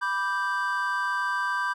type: chord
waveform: triangle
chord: G major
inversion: first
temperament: equal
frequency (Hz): 987.8 / 1174.7 / 1568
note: B5 / D6 / G6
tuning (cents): 0 / 0 / 0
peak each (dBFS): -28 / -29 / -26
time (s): 0.01-1.74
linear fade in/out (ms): 20
effects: none